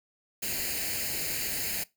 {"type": "noise with comb filter", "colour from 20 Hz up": "white", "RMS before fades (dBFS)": -32, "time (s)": [0.42, 1.84], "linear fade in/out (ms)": 10, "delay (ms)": 0.43, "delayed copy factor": 0.75, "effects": ["noise-tail reverb RT60 0.2 s tail -20 dB re dry"]}